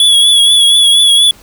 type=tone with vibrato; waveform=square; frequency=3380 Hz; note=G#7; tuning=30 cents sharp; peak=-5 dBFS; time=0-1.31 s; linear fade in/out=2 ms; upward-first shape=triangle; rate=4.2 Hz; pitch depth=47 cents each way; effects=pink hiss -41 dBFS RMS until 1.42 s